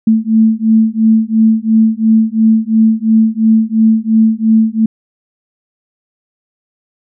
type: beating tone pair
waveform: sine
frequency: 220 / 222.9 Hz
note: A3 / A3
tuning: 0 / +23 cents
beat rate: 2.9 Hz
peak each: -10 dBFS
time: 0.07-4.86 s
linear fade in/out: 5 ms
effects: none